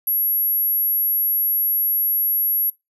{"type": "tone", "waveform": "sine", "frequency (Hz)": 11600, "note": "F#9", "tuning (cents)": -35, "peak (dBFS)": -17, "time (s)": [0.07, 2.7], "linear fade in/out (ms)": 5, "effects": ["noise-tail reverb RT60 0.2 s tail -22 dB re dry"]}